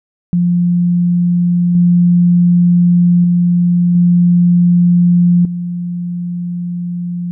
sine tone with level steps, 175.2 Hz, F3, 6 cents sharp, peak -9 / -6 / -8 / -6 / -17 dBFS, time 0.33-7.31 s, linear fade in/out 0 ms, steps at 1.75 / 3.24 / 3.95 / 5.45 s, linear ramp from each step 2 ms, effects none

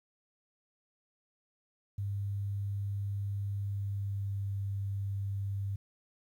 sine tone with pitch glide, 100 to 99.02 Hz, G2 to G2, +35 to +18 cents, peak -32 dBFS, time 1.98-5.76 s, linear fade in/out 5 ms, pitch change -17 cents, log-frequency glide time 3.62-4.59 s, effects 11-bit

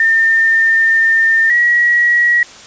sine tone pair in turn, 1807 / 1914.4 Hz, A6 / A#6, +46 / +46 cents, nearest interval minor second, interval 100 cents, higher second, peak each -8 dBFS, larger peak neither, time 0-1.5 / 1.5-2.43 s, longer first, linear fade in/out 2 ms, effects white hiss -36 dBFS RMS until 2.66 s + resampled to 16000 Hz

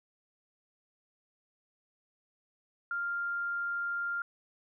sine tone, 1396.9 Hz, F6, in tune, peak -31 dBFS, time 2.91-4.22 s, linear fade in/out 2 ms, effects none

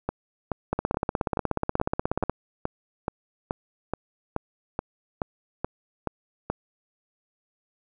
two click trains, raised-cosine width 1 ms, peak -10 / -12 dBFS, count 27 / 16, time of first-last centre 0.73-2.296 / 0.09-6.5 s, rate 16.6 / 2.34 Hz, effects none

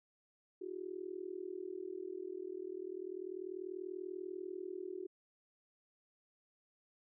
sine tone with amplitude modulation, 370 Hz, F#4, in tune, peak -37 dBFS, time 0.61-5.07 s, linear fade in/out 10 ms, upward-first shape sine, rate 40.3 Hz, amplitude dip 95%, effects none

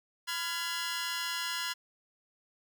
15% pulse chord, F diminished, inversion second, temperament just, 1005.8 / 1396.9 / 1676.3 Hz, Cb6 / F6 / Ab6, +31 / 0 / +16 cents, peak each -31 dBFS, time 0.27-1.74 s, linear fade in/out 20 ms, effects none

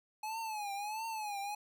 square tone with vibrato, 849 Hz, G#5, 38 cents sharp, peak -38 dBFS, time 0.23-1.55 s, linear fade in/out 5 ms, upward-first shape triangle, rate 1.5 Hz, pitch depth 130 cents each way, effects none

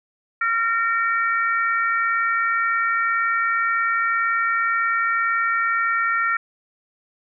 harmonic tone, 458.1 Hz, A#4, 30 cents flat, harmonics 3 / 4 / 5, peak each -20 / -23 / -28 dBFS, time 0.41-6.37 s, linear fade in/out 5 ms, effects none

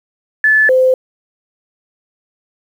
sine tone pair in turn, 1735 / 515.8 Hz, A6 / C5, -25 / -25 cents, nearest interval octave + major sixth, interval 2100 cents, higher first, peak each -7 dBFS, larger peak neither, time 0.44-0.69 / 0.69-0.94 s, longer neither, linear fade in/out 2 ms, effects 7-bit

